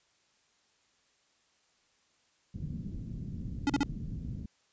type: low-pass noise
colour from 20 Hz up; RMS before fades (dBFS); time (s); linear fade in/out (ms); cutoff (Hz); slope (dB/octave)
white; -39; 2.54-4.46; 5; 200; 24
type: tone bursts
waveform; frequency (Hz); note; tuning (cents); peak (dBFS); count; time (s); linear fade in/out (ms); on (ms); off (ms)
square; 282.9; C#4; +35; -25; 3; 3.67-3.832; 0; 26; 42
effects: white hiss -70 dBFS RMS until 4.72 s + resampled to 16000 Hz

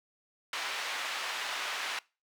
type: band-pass noise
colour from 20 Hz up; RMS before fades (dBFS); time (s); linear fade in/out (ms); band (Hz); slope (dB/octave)
white; -36; 0.53-1.99; 2; 800 to 3000; 12
effects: noise-tail reverb RT60 0.3 s tail -23 dB re dry

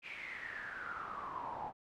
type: noise with band-pass filter sweep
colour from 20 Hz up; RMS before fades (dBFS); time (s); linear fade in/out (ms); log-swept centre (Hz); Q
brown; -44; 0.02-1.73; 50; 2500 to 810; 9.3
effects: none

